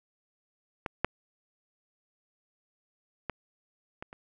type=clicks; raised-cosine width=0.5 ms; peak=-17 / -9 / -17 / -24 / -30 dBFS; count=5; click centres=0.862 / 1.046 / 3.297 / 4.025 / 4.129 s; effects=none